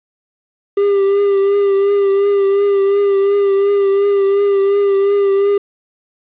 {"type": "tone with vibrato", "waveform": "triangle", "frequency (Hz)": 398.6, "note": "G4", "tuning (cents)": 29, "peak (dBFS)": -8, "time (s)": [0.77, 5.58], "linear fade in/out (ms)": 5, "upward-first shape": "triangle", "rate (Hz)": 2.8, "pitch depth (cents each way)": 35, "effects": ["resampled to 8000 Hz", "7-bit"]}